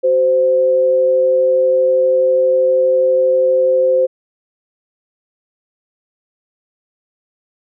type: tone pair together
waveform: sine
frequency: 374.8 / 519 Hz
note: F#4 / C5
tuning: +22 / -14 cents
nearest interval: tritone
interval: 564 cents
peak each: -21 / -10 dBFS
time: 0.03-4.07 s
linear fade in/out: 20 ms
effects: none